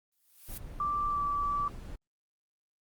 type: noise with exponential growth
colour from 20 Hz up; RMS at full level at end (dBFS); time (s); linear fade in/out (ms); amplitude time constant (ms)
blue; -40; 0.12-0.58; 5; 100
type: noise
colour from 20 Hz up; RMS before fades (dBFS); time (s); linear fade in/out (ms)
brown; -42; 0.48-1.96; 10
type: tone with pitch glide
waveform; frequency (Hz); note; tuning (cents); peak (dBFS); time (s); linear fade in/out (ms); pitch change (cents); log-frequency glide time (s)
sine; 1173 to 1156.9; D6 to D6; -2 to -26; -28; 0.8-1.68; 2; -24; 1.09-1.2
effects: Opus 24 kbps